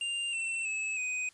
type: tone with pitch steps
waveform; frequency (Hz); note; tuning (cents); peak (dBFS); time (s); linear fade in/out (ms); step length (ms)
square; 2794 / 2693 / 2595 / 2501; F7 / E7 / E7 / D#7; 0 / +36 / -28 / +8; -32; 0.01-1.29; 2; 320
effects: white hiss -61 dBFS RMS until 1.33 s + resampled to 22050 Hz